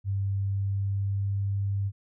sine tone with pitch glide, 98.4 to 99.31 Hz, G2 to G2, +7 to +23 cents, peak -25 dBFS, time 0.04-1.92 s, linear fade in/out 50 ms, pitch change +16 cents, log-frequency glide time 0.39-1.4 s, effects none

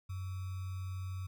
sine tone with sample-and-hold, 93.3 Hz, F#2, 15 cents sharp, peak -37 dBFS, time 0.09-1.27 s, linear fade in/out 10 ms, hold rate 1225 Hz, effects none

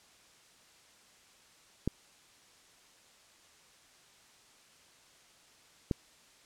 clicks, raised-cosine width 3 ms, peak -16 dBFS, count 2, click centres 1.876 / 5.912 s, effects white hiss -61 dBFS RMS until 6.45 s + low-pass 8000 Hz 12 dB/octave

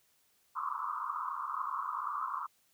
pink band-pass noise, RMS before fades -37 dBFS, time 0.55-2.47 s, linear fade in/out 20 ms, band 990 to 1300 Hz, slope 96 dB/octave, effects white hiss -71 dBFS RMS until 2.73 s

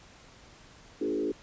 sine tone with frequency modulation, 358.7 Hz, F4, 46 cents sharp, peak -27 dBFS, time 1.01-1.32 s, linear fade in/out 5 ms, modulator 53.5 Hz, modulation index 1.6, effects pink hiss -54 dBFS RMS until 1.42 s + resampled to 16000 Hz

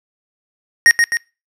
square tone with echo, 1864.7 Hz, A#6, in tune, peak -6 dBFS, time 0.86-0.91 s, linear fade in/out 0 ms, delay 130 ms, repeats 2, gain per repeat -5 dB, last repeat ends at 1.17 s, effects noise-tail reverb RT60 0.3 s tail -24 dB re dry + low-pass 10000 Hz 12 dB/octave

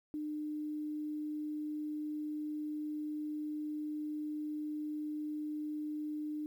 sine tone with quantisation, 301.9 Hz, D4, 48 cents sharp, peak -36 dBFS, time 0.14-6.46 s, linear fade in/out 0 ms, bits 11, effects none

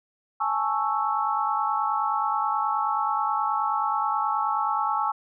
sine chord, A major seventh, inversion third, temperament equal, 830.6 / 880 / 1108.7 / 1318.5 Hz, G#5 / A5 / C#6 / E6, 0 / 0 / 0 / 0 cents, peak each -28 dBFS, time 0.4-5.12 s, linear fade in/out 10 ms, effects none

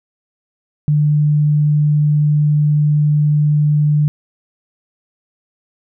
sine tone, 149.1 Hz, D3, 27 cents sharp, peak -10 dBFS, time 0.88-4.08 s, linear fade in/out 0 ms, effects none

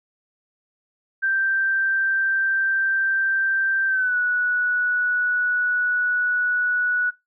sine tone with pitch glide, 1568 to 1471.5 Hz, G6 to F#6, 0 to -10 cents, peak -18 dBFS, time 1.22-7.11 s, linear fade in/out 20 ms, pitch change -110 cents, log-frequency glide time 3.87-4.16 s, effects noise-tail reverb RT60 0.2 s tail -19 dB re dry

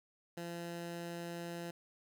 15% pulse tone, 171.1 Hz, F3, 35 cents flat, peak -35 dBFS, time 0.37-1.71 s, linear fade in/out 5 ms, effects none

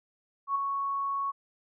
sine tone with ADSR envelope, 1108.7 Hz, C#6, in tune, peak -23 dBFS, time 0.47-1.32 s, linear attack 83 ms, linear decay 8 ms, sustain -5 dB, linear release 22 ms, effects none

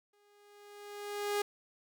sawtooth tone with exponential growth, 410.8 Hz, G#4, 19 cents flat, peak -25 dBFS, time 0.13-1.42 s, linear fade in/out 5 ms, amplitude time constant 280 ms, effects none

